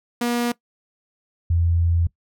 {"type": "tone pair in turn", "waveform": ["sawtooth", "sine"], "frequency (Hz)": [239.5, 84.68], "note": ["A#3", "E2"], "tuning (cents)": [47, 47], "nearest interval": "octave + tritone", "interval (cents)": 1800, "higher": "first", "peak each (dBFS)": -16, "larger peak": "neither", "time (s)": [[0.21, 0.52], [1.5, 2.07]], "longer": "second", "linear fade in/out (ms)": 5, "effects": ["noise-tail reverb RT60 0.1 s tail -20 dB re dry"]}